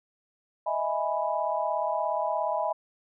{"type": "chord", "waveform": "sine", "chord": "E major seventh", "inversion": "third", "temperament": "equal", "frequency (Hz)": [622.3, 659.3, 830.6, 987.8], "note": ["D#5", "E5", "G#5", "B5"], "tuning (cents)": [0, 0, 0, 0], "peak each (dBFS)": -31, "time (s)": [0.66, 2.73], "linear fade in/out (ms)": 10, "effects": []}